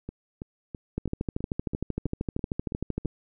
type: two click trains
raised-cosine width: 3 ms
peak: -22 / -15 dBFS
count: 10 / 28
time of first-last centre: 0.09-3.051 / 0.98-3.057 s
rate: 3.04 / 13 Hz
effects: none